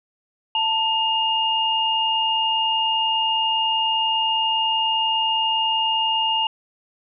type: tone pair together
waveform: sine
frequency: 893 / 2835 Hz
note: A5 / F7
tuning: +25 / +25 cents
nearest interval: octave + minor sixth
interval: 2000 cents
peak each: -22 / -20 dBFS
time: 0.55-6.47 s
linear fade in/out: 2 ms
effects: none